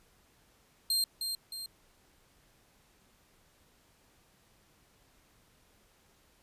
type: tone with echo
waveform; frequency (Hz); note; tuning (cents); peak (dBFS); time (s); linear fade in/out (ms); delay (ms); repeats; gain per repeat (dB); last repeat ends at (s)
sawtooth; 4186; C8; 0; -24; 0.9-1.04; 2; 310; 2; -6; 1.66
effects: pink hiss -66 dBFS RMS until 6.42 s + resampled to 32000 Hz

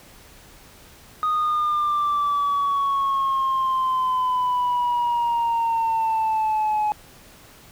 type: exponential sweep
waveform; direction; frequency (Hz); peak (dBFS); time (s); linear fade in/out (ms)
sine; down; 1244.5 to 843; -17; 1.23-6.92; 0
effects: tanh soft clip ceiling -17 dBFS + pink hiss -48 dBFS RMS until 7.71 s

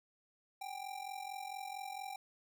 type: ring-modulated tone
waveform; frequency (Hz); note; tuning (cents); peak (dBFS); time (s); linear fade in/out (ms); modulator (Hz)
square; 787; G5; +7; -40; 0.61-2.16; 2; 22.2
effects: none

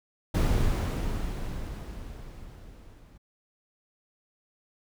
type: noise with level ramp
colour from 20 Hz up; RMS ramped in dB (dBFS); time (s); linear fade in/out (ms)
brown; -22 to -52; 0.34-3.18; 10
effects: none

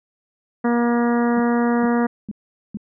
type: harmonic tone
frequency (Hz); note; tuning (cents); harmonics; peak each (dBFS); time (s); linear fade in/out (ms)
237.8; A#3; +35; 1 / 2 / 3 / 4 / 5 / 6 / 7 / 8; -17 / -23 / -27 / -29 / -31 / -33 / -34 / -35; 0.64-2.07; 10
type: tone bursts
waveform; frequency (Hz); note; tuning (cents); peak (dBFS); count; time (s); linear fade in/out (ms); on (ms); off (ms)
sine; 208.6; G#3; +8; -24; 4; 1.37-2.772; 2; 28; 430
effects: none

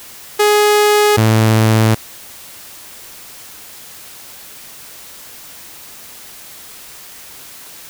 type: tone pair in turn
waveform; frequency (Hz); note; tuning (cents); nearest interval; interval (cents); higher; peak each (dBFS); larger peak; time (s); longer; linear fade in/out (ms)
sawtooth; 417.7 / 110.51; G#4 / A2; +10 / +8; octave + major seventh; 2302; first; -5; neither; 0.39-1.17 / 1.17-1.95; neither; 10
effects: white hiss -36 dBFS RMS until 7.89 s

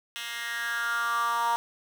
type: tone with high-pass filter sweep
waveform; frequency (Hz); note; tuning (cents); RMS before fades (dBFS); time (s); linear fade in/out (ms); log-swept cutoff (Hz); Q
10% pulse; 234.3; A#3; +9; -29; 0.16-1.56; 0; 2400 to 910; 5.5
effects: 8-bit

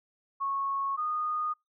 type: tone pair in turn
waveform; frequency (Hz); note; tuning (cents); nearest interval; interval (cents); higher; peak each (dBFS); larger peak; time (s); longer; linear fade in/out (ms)
sine; 1100 / 1230.8; C#6 / D#6; -14 / -19; major second; 195; second; -28; neither; 0.4-0.97 / 0.97-1.54; neither; 20
effects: noise-tail reverb RT60 0.2 s tail -26 dB re dry

